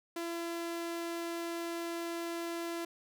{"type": "tone", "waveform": "sawtooth", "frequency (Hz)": 338.1, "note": "E4", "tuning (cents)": 44, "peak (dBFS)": -32, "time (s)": [0.16, 2.85], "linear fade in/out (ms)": 5, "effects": []}